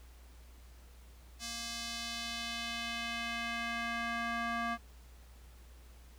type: tone with band-pass filter sweep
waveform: square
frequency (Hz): 233.1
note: A#3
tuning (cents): 0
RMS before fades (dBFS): -38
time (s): 1.39-4.78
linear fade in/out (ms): 50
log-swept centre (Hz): 5700 to 1300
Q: 1.3
effects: added 60 Hz sine -53 dBFS peak until 6.18 s + pink hiss -63 dBFS RMS until 6.18 s